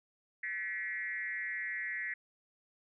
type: tone with frequency modulation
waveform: sine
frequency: 1926 Hz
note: B6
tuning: 44 cents flat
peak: -35 dBFS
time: 0.43-2.14 s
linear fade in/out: 5 ms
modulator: 195 Hz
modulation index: 1.1
effects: none